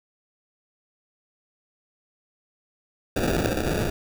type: noise with sample-and-hold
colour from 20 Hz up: white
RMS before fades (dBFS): -24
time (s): 3.16-3.9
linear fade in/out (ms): 5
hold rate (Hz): 1050
effects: none